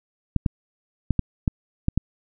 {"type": "clicks", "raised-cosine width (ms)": 5, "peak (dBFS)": -7, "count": 7, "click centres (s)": [0.363, 0.462, 1.107, 1.193, 1.478, 1.884, 1.976], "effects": []}